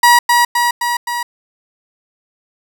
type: tone with echo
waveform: 30% pulse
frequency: 960 Hz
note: B5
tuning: 49 cents flat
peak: -3 dBFS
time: 0.03-0.19 s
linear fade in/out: 5 ms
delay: 260 ms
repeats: 4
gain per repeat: -3 dB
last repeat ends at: 1.23 s
effects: none